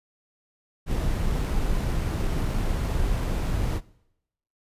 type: noise with sample-and-hold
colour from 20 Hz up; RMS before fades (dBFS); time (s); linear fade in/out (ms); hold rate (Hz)
brown; -25; 0.86-3.81; 50; 11025
effects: noise-tail reverb RT60 0.8 s tail -21 dB re dry + resampled to 32000 Hz